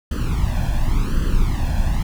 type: noise with flanger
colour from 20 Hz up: brown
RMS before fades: -18 dBFS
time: 0.11-2.03 s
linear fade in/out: 5 ms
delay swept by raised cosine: 0.65 to 1.21 ms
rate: 0.91 Hz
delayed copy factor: +0.85
effects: none